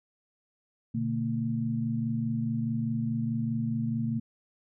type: tone cluster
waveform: sine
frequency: 120.8 / 145.6 / 227.1 Hz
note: B2 / D3 / A#3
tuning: -38 / -15 / -45 cents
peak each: -32 / -35 / -29 dBFS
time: 0.94-4.2 s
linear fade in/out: 10 ms
effects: none